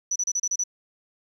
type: tone bursts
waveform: sine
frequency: 5940 Hz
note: F#8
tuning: 6 cents sharp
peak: -22 dBFS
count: 7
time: 0.11-0.638 s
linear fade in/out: 5 ms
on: 48 ms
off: 32 ms
effects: 9-bit